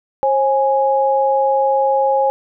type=tone pair together; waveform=sine; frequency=537.4 / 830.6 Hz; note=C5 / G#5; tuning=+46 / 0 cents; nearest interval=minor sixth; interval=754 cents; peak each=-15 dBFS; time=0.23-2.3 s; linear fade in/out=0 ms; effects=none